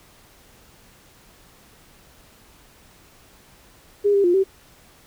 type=tone with pitch steps; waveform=sine; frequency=407.8 / 398.6 / 351.1 / 385.4 Hz; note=G#4 / G4 / F4 / G4; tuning=-32 / +29 / +9 / -29 cents; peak=-14 dBFS; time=4.04-4.44 s; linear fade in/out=20 ms; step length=100 ms; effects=pink hiss -52 dBFS RMS until 5.06 s